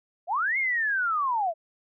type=linear two-way sweep; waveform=sine; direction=up then down; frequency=623 to 2184 to 623 Hz; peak=-23 dBFS; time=0.27-1.54 s; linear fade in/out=50 ms; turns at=0.58 s; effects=none